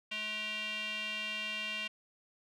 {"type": "tone with band-pass filter", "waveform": "square", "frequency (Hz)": 213.7, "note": "G#3", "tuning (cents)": 50, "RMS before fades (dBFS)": -38, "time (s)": [0.11, 1.88], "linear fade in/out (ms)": 10, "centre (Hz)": 2800, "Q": 5.1, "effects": []}